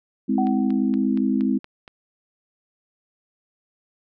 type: chord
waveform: sine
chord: Ab augmented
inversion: none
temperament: just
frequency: 207.7 / 259.6 / 324.5 Hz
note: Ab3 / C4 / E4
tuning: 0 / -13 / -27 cents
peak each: -22 / -21 / -26 dBFS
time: 0.28-1.59 s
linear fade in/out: 20 ms
type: tone with exponential decay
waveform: sine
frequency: 753 Hz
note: F#5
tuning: 30 cents sharp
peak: -21 dBFS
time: 0.38-1.07 s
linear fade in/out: 2 ms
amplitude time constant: 150 ms
type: click train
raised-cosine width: 0.3 ms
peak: -25 dBFS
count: 7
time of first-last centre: 0.47-1.878 s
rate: 4.26 Hz
effects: none